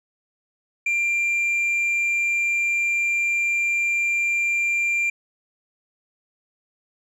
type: tone with tanh clipping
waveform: sine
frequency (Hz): 2378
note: D7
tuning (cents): +21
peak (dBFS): -20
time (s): 0.86-5.1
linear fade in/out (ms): 5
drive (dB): 3
effects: none